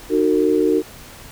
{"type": "tone cluster", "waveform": "sine", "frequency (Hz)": [305.6, 369, 454.2], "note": ["D#4", "F#4", "A#4"], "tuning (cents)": [-31, -5, -45], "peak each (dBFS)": -18, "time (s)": [0.09, 0.83], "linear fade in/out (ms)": 50, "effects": ["pink hiss -40 dBFS RMS until 1.31 s"]}